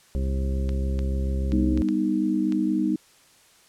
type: harmonic tone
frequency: 66.9 Hz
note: C2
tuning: 39 cents sharp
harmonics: 1 / 2 / 3 / 4 / 5 / 6 / 8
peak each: -23 / -35 / -33 / -40 / -41 / -39 / -40 dBFS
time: 0.15-1.82 s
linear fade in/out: 0 ms
type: clicks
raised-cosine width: 0.2 ms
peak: -22 dBFS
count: 6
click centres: 0.692 / 0.991 / 1.52 / 1.775 / 1.887 / 2.523 s
type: chord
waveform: sine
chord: G augmented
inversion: none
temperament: equal with one note detuned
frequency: 198.39 / 246.9 / 311.1 Hz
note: G3 / B3 / D#4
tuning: +21 / 0 / 0 cents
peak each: -26 / -27 / -23 dBFS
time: 1.52-2.96 s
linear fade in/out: 5 ms
effects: white hiss -56 dBFS RMS until 3.68 s + low-pass 10000 Hz 12 dB/octave